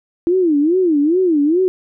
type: tone with vibrato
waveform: sine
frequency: 327.9 Hz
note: E4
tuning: 9 cents flat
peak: -11 dBFS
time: 0.27-1.68 s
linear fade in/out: 0 ms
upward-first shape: sine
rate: 2.4 Hz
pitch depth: 240 cents each way
effects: none